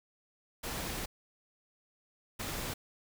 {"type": "noise bursts at uneven times", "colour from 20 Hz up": "pink", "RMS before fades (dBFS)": -38, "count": 2, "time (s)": [[0.63, 1.06], [2.39, 2.74]], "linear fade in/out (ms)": 10, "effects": []}